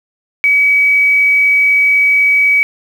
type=tone with quantisation; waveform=sine; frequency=2274 Hz; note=C#7; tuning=44 cents sharp; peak=-7 dBFS; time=0.44-2.63 s; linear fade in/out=0 ms; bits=6; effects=none